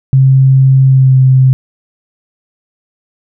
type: tone with pitch glide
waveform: sine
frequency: 133.3 to 130.93 Hz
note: C3 to C3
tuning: +33 to +2 cents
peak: -3 dBFS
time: 0.13-1.53 s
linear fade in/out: 0 ms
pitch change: -31 cents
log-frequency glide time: 0.86-1.17 s
effects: none